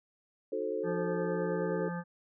sine chord, D# diminished seventh, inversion none, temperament equal with one note detuned, 311.1 / 370 / 440 / 529.9 Hz, D#4 / F#4 / A4 / C5, 0 / 0 / 0 / +22 cents, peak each -40 / -38 / -34 / -37 dBFS, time 0.52-1.89 s, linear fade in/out 5 ms
harmonic tone, 173.4 Hz, F3, 12 cents flat, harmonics 1 / 3 / 5 / 7 / 9 / 10, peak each -35 / -43 / -44 / -46 / -46 / -50 dBFS, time 0.83-2.04 s, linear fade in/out 50 ms
effects none

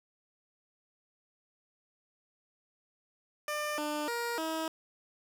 15% pulse tone with pitch steps, 598 / 298.9 / 472.1 / 320.5 Hz, D5 / D4 / A#4 / E4, +31 / +31 / +22 / -49 cents, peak -26 dBFS, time 3.48-4.68 s, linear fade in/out 2 ms, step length 300 ms, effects none

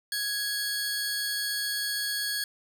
sawtooth tone pair together, 1661.2 / 4435 Hz, G#6 / C#8, 0 / 0 cents, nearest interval octave + perfect fourth, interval 1700 cents, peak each -28 / -28 dBFS, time 0.12-2.44 s, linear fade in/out 2 ms, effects none

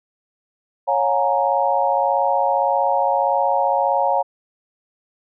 sine chord, Bb minor seventh, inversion first, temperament equal with one note detuned, 554.4 / 715.2 / 830.6 / 932.3 Hz, Db5 / F5 / Ab5 / Bb5, 0 / +41 / 0 / 0 cents, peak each -21 dBFS, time 0.87-4.23 s, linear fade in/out 20 ms, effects none

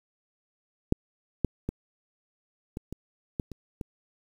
clicks, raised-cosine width 3 ms, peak -8 / -10 / -16 / -21 / -23 / -16 / -27 / -21 dBFS, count 8, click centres 0.924 / 1.447 / 1.69 / 2.771 / 2.926 / 3.398 / 3.517 / 3.812 s, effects 8-bit

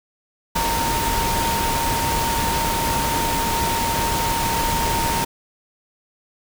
sine tone in noise, 921 Hz, A#5, 21 cents flat, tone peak -22 dBFS, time 0.55-5.25 s, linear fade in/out 10 ms, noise pink, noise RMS -23 dBFS, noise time 0.55-5.25 s, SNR -2 dB, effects none

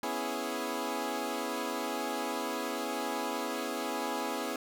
15% pulse chord, C# minor seventh, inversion third, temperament equal, 246.9 / 277.2 / 329.6 / 415.3 Hz, B3 / C#4 / E4 / G#4, 0 / 0 / 0 / 0 cents, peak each -32 dBFS, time 0.03-4.56 s, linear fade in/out 2 ms, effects none

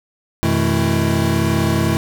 square tone cluster, 89 / 124.3 / 159.7 / 217.6 / 331.5 Hz, F2 / B2 / D#3 / A3 / E4, +33 / +12 / +45 / -19 / +10 cents, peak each -22 dBFS, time 0.43-1.97 s, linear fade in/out 0 ms, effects none

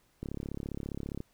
click train, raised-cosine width 3 ms, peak -24 dBFS, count 35, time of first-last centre 0.23-1.204 s, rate 34.9 Hz, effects pink hiss -69 dBFS RMS until 1.33 s

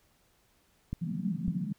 clicks, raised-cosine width 5 ms, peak -21 / -20 dBFS, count 2, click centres 0.93 / 1.481 s
pink band-pass noise, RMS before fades -33 dBFS, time 1.01-1.73 s, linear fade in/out 10 ms, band 160 to 210 Hz, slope 48 dB/octave
effects pink hiss -68 dBFS RMS until 1.78 s

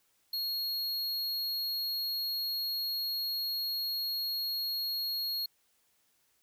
square tone, 4300 Hz, C8, 47 cents sharp, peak -32 dBFS, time 0.33-5.46 s, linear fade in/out 5 ms, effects white hiss -72 dBFS RMS until 6.42 s

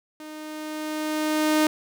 sawtooth tone with level ramp, 307.8 Hz, D#4, 19 cents flat, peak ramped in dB -34 to -13 dBFS, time 0.2-1.67 s, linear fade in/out 2 ms, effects none

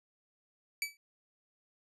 sawtooth tone with exponential decay, 2300 Hz, D7, 37 cents flat, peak -25 dBFS, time 0.82-0.97 s, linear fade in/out 1 ms, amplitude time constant 31 ms, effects resampled to 32000 Hz

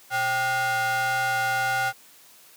square ring-modulated tone, 329.6 Hz, E4, in tune, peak -20 dBFS, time 0.1-1.93 s, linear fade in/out 50 ms, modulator 1110 Hz, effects white hiss -52 dBFS RMS until 2.56 s + high-pass 150 Hz 12 dB/octave

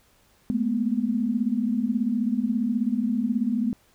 sine tone cluster, 211.8 / 228.2 / 246.7 Hz, G#3 / A#3 / B3, +34 / -37 / -2 cents, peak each -26 / -28 / -25 dBFS, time 0.5-3.73 s, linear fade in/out 0 ms, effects pink hiss -61 dBFS RMS until 3.94 s

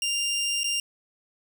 20% pulse tone with dropouts, 2794 Hz, F7, in tune, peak -20 dBFS, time 0.02-0.8 s, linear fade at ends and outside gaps 2 ms, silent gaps 0.634-0.642 s, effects none

